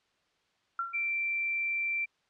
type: tone with exponential decay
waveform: sine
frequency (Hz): 1366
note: F6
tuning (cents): -39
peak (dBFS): -27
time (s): 0.79-1.11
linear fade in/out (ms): 2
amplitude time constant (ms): 68
type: tone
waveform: sine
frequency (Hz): 2349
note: D7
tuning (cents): 0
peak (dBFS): -28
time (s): 0.93-2.06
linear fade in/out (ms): 20
effects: white hiss -72 dBFS RMS until 2.29 s + low-pass 4000 Hz 12 dB/octave